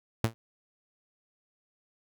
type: tone with exponential decay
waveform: sawtooth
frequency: 113.6 Hz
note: A#2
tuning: 44 cents flat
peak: -16 dBFS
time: 0.24-0.34 s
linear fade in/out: 0 ms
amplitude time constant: 21 ms
effects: none